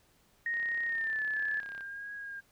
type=tone with pitch glide; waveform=sine; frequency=1864.7 to 1729.8 Hz; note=A#6 to A6; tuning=0 to -30 cents; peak=-30 dBFS; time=0.46-1.6 s; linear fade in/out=2 ms; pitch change=-130 cents; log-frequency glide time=0.87-1.23 s
type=click train; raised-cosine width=0.3 ms; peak=-34 dBFS; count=44; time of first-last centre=0.54-1.808 s; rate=33.9 Hz
type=tone with vibrato; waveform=sine; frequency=1625 Hz; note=G#6; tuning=38 cents flat; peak=-39 dBFS; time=1.35-2.41 s; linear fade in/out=20 ms; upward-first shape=triangle; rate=1.6 Hz; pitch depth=32 cents each way
effects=pink hiss -67 dBFS RMS until 2.51 s